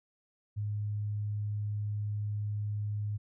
sine tone, 104.3 Hz, G#2, 8 cents sharp, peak -31 dBFS, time 0.56-3.18 s, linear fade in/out 20 ms, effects none

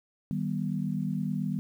sine chord, Eb augmented, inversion none, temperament just, 155.56 / 194.45 / 243.1 Hz, Eb3 / G3 / B3, 0 / -14 / -27 cents, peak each -32 / -31 / -34 dBFS, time 0.31-1.59 s, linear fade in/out 0 ms, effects 10-bit

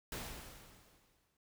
pink noise with exponential decay, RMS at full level -41 dBFS, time 0.12-1.37 s, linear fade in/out 2 ms, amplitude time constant 270 ms, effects none

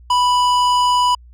sine tone with hard clipping, 987.8 Hz, B5, in tune, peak -14 dBFS, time 0.1-1.15 s, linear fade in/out 5 ms, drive 13 dB, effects added 60 Hz sine -40 dBFS peak until 1.33 s

